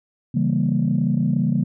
sine chord, C# diminished seventh, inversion none, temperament equal, 138.59 / 164.81 / 196 / 233.1 Hz, C#3 / E3 / G3 / Bb3, 0 / 0 / 0 / 0 cents, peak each -22 dBFS, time 0.34-1.64 s, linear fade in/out 10 ms, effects tanh soft clip ceiling -9 dBFS

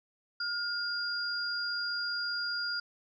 sine tone pair together, 1422 / 4823 Hz, F6 / D8, +31 / +45 cents, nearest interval octave + major sixth, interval 2114 cents, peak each -34 / -34 dBFS, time 0.4-2.8 s, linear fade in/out 5 ms, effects none

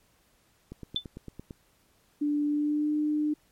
click train, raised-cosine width 3 ms, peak -27 dBFS, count 8, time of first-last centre 0.72-1.508 s, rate 8.88 Hz
sine tone with exponential decay, 3520 Hz, A7, in tune, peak -21 dBFS, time 0.96-1.04 s, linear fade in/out 1 ms, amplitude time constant 17 ms
sine tone with pitch glide, 293.7 to 300.9 Hz, D4 to D4, 0 to +42 cents, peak -24 dBFS, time 2.21-3.34 s, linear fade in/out 10 ms, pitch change +42 cents, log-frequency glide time 2.46-2.94 s
effects pink hiss -66 dBFS RMS until 3.51 s + MP3 64 kbps

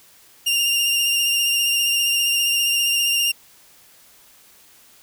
sawtooth tone with vibrato, 2800 Hz, F7, 4 cents sharp, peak -14 dBFS, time 0.46-3.32 s, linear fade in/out 10 ms, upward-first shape sine, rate 15 Hz, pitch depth 24 cents each way, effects white hiss -51 dBFS RMS until 5.02 s

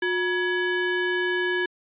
square ring-modulated tone, 659.3 Hz, E5, in tune, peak -20 dBFS, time 0.02-1.66 s, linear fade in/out 5 ms, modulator 1020 Hz, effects resampled to 8000 Hz

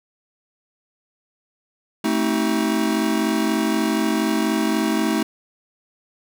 square chord, A diminished seventh, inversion none, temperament just, 220 / 264 / 316.8 / 380.2 Hz, A3 / C4 / Eb4 / Gb4, 0 / +16 / +31 / +47 cents, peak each -23 / -27 / -23 / -29 dBFS, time 2.04-5.23 s, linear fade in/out 5 ms, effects none

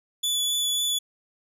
sawtooth tone with vibrato, 3447 Hz, A7, 36 cents flat, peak -20 dBFS, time 0.23-0.99 s, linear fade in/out 10 ms, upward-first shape sine, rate 3.7 Hz, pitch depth 11 cents each way, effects resampled to 32000 Hz

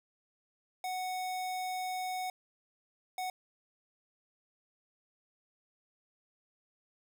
square tone bursts at uneven times, 740 Hz, F#5, in tune, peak -35 dBFS, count 2, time 0.84-2.3 / 3.18-3.3 s, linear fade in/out 2 ms, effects none

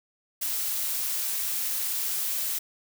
blue noise, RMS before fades -29 dBFS, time 0.41-2.59 s, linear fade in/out 10 ms, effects none

